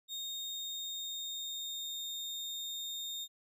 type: tone with pitch glide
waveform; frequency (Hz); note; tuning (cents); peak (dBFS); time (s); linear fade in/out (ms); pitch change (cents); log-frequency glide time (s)
35% pulse; 3700 to 3670; A#7 to A#7; -14 to -28; -37; 0.08-3.28; 50; -14; 0.37-2.02
effects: none